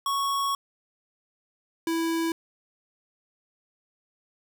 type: tone pair in turn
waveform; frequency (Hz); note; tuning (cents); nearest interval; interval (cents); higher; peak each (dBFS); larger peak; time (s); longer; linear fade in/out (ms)
square; 1108.7 / 329.6; C#6 / E4; 0 / 0; octave + major sixth; 2100; first; -25 / -25; neither; 0.06-0.55 / 1.87-2.32; first; 2
effects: none